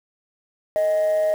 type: tone with amplitude modulation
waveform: sine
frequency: 625 Hz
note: D#5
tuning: 8 cents sharp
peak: -13 dBFS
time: 0.76-1.34 s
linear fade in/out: 0 ms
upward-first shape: sine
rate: 183 Hz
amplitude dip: 45%
effects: tanh soft clip ceiling -15 dBFS + 7-bit